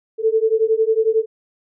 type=beating tone pair; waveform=sine; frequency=437.9 / 448.9 Hz; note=A4 / A4; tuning=-8 / +35 cents; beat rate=11 Hz; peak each=-17 dBFS; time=0.18-1.26 s; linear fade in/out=50 ms; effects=none